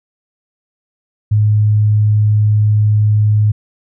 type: tone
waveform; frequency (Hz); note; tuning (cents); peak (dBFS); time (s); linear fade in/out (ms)
sine; 105.9; G#2; +34; -8; 1.31-3.52; 10
effects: none